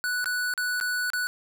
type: tone with dropouts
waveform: square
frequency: 1480 Hz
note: F#6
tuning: in tune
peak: -26 dBFS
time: 0.04-1.27 s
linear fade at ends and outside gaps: 0 ms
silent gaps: 0.243-0.258 / 0.538-0.577 / 0.801-0.811 / 1.102-1.134 s
effects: none